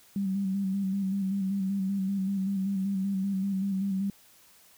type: tone with vibrato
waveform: sine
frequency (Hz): 194.3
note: G3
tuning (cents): -15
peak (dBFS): -26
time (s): 0.16-4.1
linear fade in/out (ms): 2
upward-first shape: square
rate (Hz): 5.2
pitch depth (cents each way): 36
effects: white hiss -58 dBFS RMS until 4.77 s